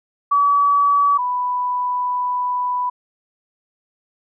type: tone pair in turn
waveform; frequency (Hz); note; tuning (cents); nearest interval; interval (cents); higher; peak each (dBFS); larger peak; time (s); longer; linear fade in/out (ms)
sine; 1142 / 990.6; D6 / B5; -49 / +5; major second; 246; first; -12 / -18; first; 0.31-1.18 / 1.18-2.9; second; 10
effects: none